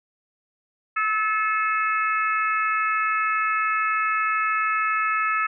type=harmonic tone; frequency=432.9 Hz; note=A4; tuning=28 cents flat; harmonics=3 / 4 / 5 / 6; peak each=-22 / -27 / -30 / -30 dBFS; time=0.96-5.47 s; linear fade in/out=10 ms; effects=none